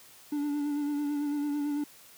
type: tone with vibrato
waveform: triangle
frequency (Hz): 291.4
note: D4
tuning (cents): -13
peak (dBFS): -26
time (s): 0.32-1.84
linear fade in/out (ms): 5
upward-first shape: sine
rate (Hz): 9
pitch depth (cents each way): 31
effects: white hiss -54 dBFS RMS until 2.17 s + high-pass 60 Hz 12 dB/octave